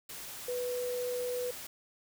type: tone in noise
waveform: sine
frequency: 493.9 Hz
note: B4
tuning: in tune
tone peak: -32 dBFS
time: 0.48-1.51 s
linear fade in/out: 5 ms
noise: white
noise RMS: -44 dBFS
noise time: 0.09-1.67 s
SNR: +9 dB
effects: none